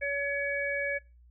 harmonic tone, 565 Hz, C#5, 33 cents sharp, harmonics 1 / 3 / 4, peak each -33 / -33 / -33 dBFS, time 0.01-0.99 s, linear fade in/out 20 ms, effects noise-tail reverb RT60 0.3 s tail -25 dB re dry + added 60 Hz sine -54 dBFS peak until 1.3 s

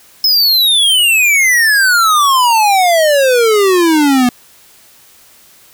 square exponential sweep, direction down, 5230 to 241.2 Hz, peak -8 dBFS, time 0.24-4.29 s, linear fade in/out 2 ms, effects white hiss -44 dBFS RMS until 5.73 s

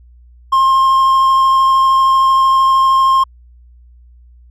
triangle tone with vibrato, 1064 Hz, C6, 29 cents sharp, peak -6 dBFS, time 0.52-3.24 s, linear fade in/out 10 ms, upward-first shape sine, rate 13 Hz, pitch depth 8 cents each way, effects added 60 Hz sine -40 dBFS peak until 4.5 s

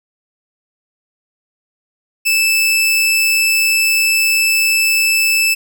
sawtooth tone, 2631 Hz, E7, 4 cents flat, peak -8 dBFS, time 2.25-5.55 s, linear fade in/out 20 ms, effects none

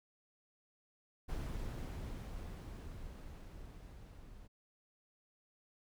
brown noise with level ramp, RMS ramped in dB -40 to -55 dBFS, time 1.28-4.48 s, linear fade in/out 20 ms, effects none

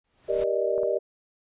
pink noise with exponential growth, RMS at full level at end -38 dBFS, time 0.04-0.44 s, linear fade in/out 5 ms, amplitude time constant 86 ms
sine chord, Eb major seventh, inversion first, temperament equal with one note detuned, 392 / 474.6 / 587.3 / 622.3 Hz, G4 / Bb4 / D5 / Eb5, 0 / +31 / 0 / 0 cents, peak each -28 dBFS, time 0.28-0.99 s, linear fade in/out 20 ms
clicks, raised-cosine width 1 ms, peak -27 dBFS, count 2, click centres 0.78 / 0.833 s
effects resampled to 8000 Hz

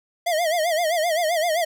square tone with vibrato, 659.3 Hz, E5, in tune, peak -20 dBFS, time 0.26-1.65 s, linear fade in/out 10 ms, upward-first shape sine, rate 7.7 Hz, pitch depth 130 cents each way, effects none

